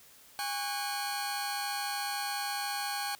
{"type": "tone cluster", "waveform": "sawtooth", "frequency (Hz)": [814, 1110, 1487, 4370], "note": ["G#5", "C#6", "F#6", "C#8"], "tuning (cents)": [-35, 2, 8, -26], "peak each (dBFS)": [-31, -38, -39, -36], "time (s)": [0.39, 3.15], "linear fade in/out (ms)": 0, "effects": ["white hiss -57 dBFS RMS until 3.19 s"]}